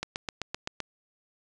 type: click train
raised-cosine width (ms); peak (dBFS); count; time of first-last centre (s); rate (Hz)
0.2; -14; 7; 0.03-0.803; 7.76
effects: resampled to 22050 Hz